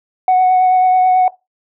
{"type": "tone with vibrato", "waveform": "sine", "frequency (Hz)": 740, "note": "F#5", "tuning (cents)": 0, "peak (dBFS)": -6, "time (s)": [0.28, 1.28], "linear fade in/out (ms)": 2, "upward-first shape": "triangle", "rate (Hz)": 9.2, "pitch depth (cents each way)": 16, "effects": ["noise-tail reverb RT60 0.2 s tail -19 dB re dry", "tanh soft clip ceiling -6 dBFS"]}